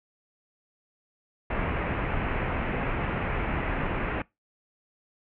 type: low-pass noise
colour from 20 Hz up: pink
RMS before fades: -29 dBFS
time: 1.5-4.22 s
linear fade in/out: 5 ms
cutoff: 2600 Hz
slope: 48 dB/octave
effects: noise-tail reverb RT60 0.2 s tail -23 dB re dry